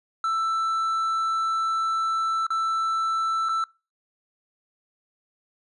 triangle tone with dropouts, 1327 Hz, E6, 11 cents sharp, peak -20 dBFS, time 0.24-3.64 s, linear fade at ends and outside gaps 2 ms, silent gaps 2.467-2.504 / 3.488-3.492 s, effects noise-tail reverb RT60 0.3 s tail -23 dB re dry + resampled to 24000 Hz

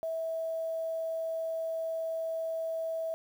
sine tone with quantisation, 651 Hz, E5, 22 cents flat, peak -31 dBFS, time 0.03-3.14 s, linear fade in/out 0 ms, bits 9, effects none

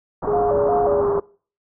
white low-pass noise, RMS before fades -27 dBFS, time 0.22-1.2 s, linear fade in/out 10 ms, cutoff 1200 Hz, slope 48 dB/octave
sine tone with pitch glide, 415.3 to 403.9 Hz, G#4 to G#4, 0 to -48 cents, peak -18 dBFS, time 0.27-1.2 s, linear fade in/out 5 ms, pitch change -48 cents, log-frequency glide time 0.86-1.08 s
sine tone with vibrato, 638 Hz, D#5, 43 cents sharp, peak -19 dBFS, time 0.33-1.01 s, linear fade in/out 5 ms, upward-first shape square, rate 2.8 Hz, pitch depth 180 cents each way
effects noise-tail reverb RT60 0.4 s tail -22 dB re dry

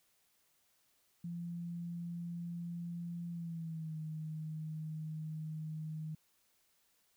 sine tone with pitch glide, 171.5 to 156.36 Hz, F3 to D#3, -31 to +9 cents, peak -39 dBFS, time 1.24-6.15 s, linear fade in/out 5 ms, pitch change -160 cents, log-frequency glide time 3.3-3.97 s, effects white hiss -74 dBFS RMS until 7.16 s

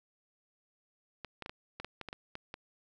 clicks, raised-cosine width 0.3 ms, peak -25 dBFS, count 11, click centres 1.247 / 1.423 / 1.461 / 1.495 / 1.8 / 1.846 / 2.013 / 2.087 / 2.129 / 2.354 / 2.541 s, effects none

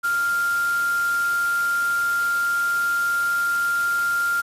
sine tone in noise, 1395 Hz, F6, 2 cents flat, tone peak -19 dBFS, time 0.03-4.42 s, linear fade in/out 20 ms, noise white, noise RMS -35 dBFS, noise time 0.03-4.42 s, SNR +13 dB, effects resampled to 32000 Hz

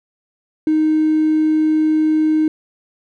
triangle tone with hard clipping, 311.1 Hz, D#4, in tune, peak -12 dBFS, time 0.67-2.48 s, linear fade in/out 2 ms, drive 3 dB, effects none

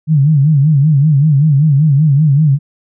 sine tone with vibrato, 146.83 Hz, D3, in tune, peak -6 dBFS, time 0.07-2.59 s, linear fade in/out 50 ms, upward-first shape sine, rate 5.2 Hz, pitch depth 140 cents each way, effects none

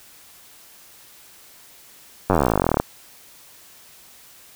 slowing click train, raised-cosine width 1 ms, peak -3 dBFS, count 29, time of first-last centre 2.3-2.8 s, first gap 10 ms, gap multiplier 1.04, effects white hiss -48 dBFS RMS until 4.55 s

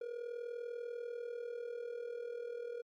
triangle tone with amplitude modulation, 476.2 Hz, A#4, 37 cents sharp, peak -35 dBFS, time 0.01-2.82 s, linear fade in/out 5 ms, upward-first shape sine, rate 40.2 Hz, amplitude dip 70%, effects MP3 64 kbps

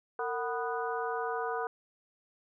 harmonic tone with a mistuned harmonic, 246.9 Hz, B3, in tune, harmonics 2 / 3 / 4 / 5 / 6, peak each -35 / -37 / -38 / -39 / -40 dBFS, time 0.19-1.67 s, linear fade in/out 2 ms, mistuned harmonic 2, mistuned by -130 cents, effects none

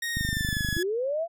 sawtooth tone with pitch glide, 1864.7 to 1690.3 Hz, A#6 to G#6, 0 to +30 cents, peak -25 dBFS, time 0.02-0.83 s, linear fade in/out 5 ms, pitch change -170 cents, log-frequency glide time 0.14-0.64 s
click train, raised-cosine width 5 ms, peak -18 dBFS, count 16, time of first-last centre 0.17-0.768 s, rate 25.1 Hz
sine linear sweep, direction up, 311.1 to 693 Hz, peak -25 dBFS, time 0.75-1.28 s, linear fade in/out 50 ms
effects none

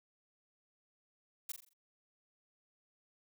blue noise with echo, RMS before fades -40 dBFS, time 1.49-1.52 s, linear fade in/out 5 ms, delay 43 ms, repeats 5, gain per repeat -7 dB, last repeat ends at 1.735 s, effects none

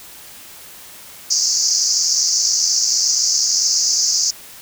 white band-pass noise, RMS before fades -17 dBFS, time 1.3-4.31 s, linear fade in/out 10 ms, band 4700 to 6800 Hz, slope 96 dB/octave, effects white hiss -39 dBFS RMS until 4.61 s

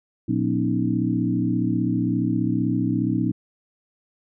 sine tone cluster, 118.3 / 180.3 / 242.7 / 279.2 / 314.3 Hz, A#2 / F#3 / B3 / C#4 / D#4, +26 / -45 / -30 / +13 / +18 cents, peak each -26 dBFS, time 0.28-3.32 s, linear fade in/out 10 ms, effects none

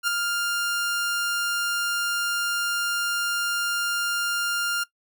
sawtooth tone with ADSR envelope, 1400 Hz, F6, 4 cents sharp, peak -15 dBFS, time 0.03-4.84 s, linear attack 47 ms, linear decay 4 ms, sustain -5 dB, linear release 11 ms, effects noise-tail reverb RT60 0.1 s tail -18 dB re dry

